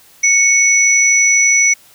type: tone pair together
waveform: sine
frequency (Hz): 2217 / 5915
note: C#7 / F#8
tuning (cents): 0 / -1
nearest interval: octave + perfect fourth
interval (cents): 1699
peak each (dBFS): -11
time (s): 0.23-1.74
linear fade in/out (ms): 10
effects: white hiss -46 dBFS RMS until 1.94 s